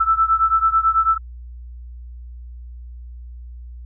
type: beating tone pair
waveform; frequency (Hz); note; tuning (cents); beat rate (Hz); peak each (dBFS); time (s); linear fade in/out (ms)
sine; 1318.5 / 1327.6; E6 / E6; 0 / +12; 9.1; -16 / -18; 0-1.18; 10
effects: added 60 Hz sine -33 dBFS peak until 3.85 s